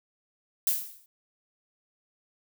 violet noise with exponential decay, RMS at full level -22 dBFS, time 0.67-1.06 s, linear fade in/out 2 ms, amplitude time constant 83 ms, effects none

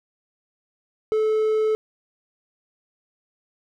triangle tone, 434.3 Hz, A4, 23 cents flat, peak -16 dBFS, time 1.12-1.75 s, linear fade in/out 0 ms, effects none

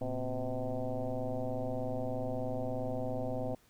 sine tone with frequency modulation, 261.6 Hz, C4, in tune, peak -32 dBFS, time 0.01-3.55 s, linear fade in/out 5 ms, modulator 125 Hz, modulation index 3.6, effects pink hiss -66 dBFS RMS until 3.69 s

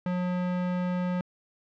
square tone, 180 Hz, F#3, 47 cents flat, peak -27 dBFS, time 0.06-1.21 s, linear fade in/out 2 ms, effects low-pass 2000 Hz 12 dB/octave

